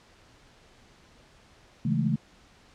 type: chord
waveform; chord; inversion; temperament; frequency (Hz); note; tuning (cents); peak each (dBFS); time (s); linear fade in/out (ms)
sine; A major seventh; first; just; 137.5 / 165 / 206.2 / 220; C#3 / E3 / G#3 / A3; -14 / +2 / -12 / 0; -28 / -28 / -31 / -28; 1.85-2.16; 5
effects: pink hiss -57 dBFS RMS until 2.74 s + low-pass 6000 Hz 12 dB/octave